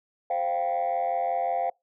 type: chord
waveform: sine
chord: C suspended fourth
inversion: none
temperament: equal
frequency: 523.3 / 698.5 / 784 Hz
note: C5 / F5 / G5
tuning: 0 / 0 / 0 cents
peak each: -30 / -25 / -27 dBFS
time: 0.3-1.7 s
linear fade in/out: 5 ms
effects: noise-tail reverb RT60 0.2 s tail -26 dB re dry + tanh soft clip ceiling -20 dBFS